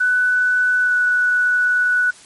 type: tone with pitch glide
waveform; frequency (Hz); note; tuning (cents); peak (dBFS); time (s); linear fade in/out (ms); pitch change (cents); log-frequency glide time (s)
sine; 1492 to 1478.3; F#6 to F#6; +14 to -2; -13; 0-2.11; 10; -16; 0.81-0.94
effects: white hiss -44 dBFS RMS until 2.25 s + MP3 48 kbps